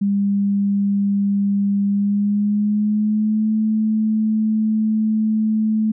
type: tone with pitch glide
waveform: sine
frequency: 200.4 to 217.3 Hz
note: G3 to A3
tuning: +38 to -21 cents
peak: -15 dBFS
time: 0.01-5.92 s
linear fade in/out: 10 ms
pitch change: +141 cents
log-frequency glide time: 1.86-3.52 s
effects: none